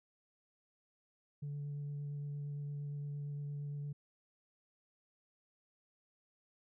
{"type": "tone with vibrato", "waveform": "sine", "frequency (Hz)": 144.5, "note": "D3", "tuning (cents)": -28, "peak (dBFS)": -37, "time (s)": [1.42, 3.93], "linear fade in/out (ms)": 10, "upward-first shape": "sine", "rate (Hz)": 8.7, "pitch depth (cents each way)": 10, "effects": ["tanh soft clip ceiling -37 dBFS"]}